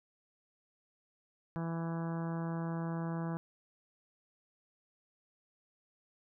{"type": "harmonic tone", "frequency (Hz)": 165.9, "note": "E3", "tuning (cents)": 11, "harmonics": [1, 2, 3, 4, 5, 6, 7, 8, 9, 10], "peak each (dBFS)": [-35, -43, -48, -48, -49, -49, -52, -55, -55, -57], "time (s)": [1.56, 3.37], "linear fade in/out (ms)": 0, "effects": []}